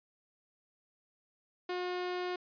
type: tone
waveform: sawtooth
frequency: 360 Hz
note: F#4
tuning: 47 cents flat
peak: -30 dBFS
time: 1.69-2.36 s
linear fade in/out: 5 ms
effects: resampled to 11025 Hz